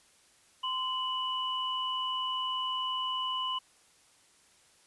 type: tone pair together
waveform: sine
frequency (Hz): 1034.2 / 2960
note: C6 / F#7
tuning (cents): -20 / 0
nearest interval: octave + tritone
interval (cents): 1820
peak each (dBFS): -33 / -33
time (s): 0.63-3.59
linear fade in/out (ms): 10
effects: white hiss -63 dBFS RMS until 4.86 s + resampled to 24000 Hz